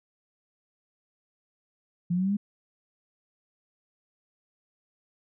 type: exponential sweep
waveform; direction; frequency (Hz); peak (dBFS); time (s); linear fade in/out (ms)
sine; up; 170.6 to 209.4; -23; 2.1-2.37; 10
effects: none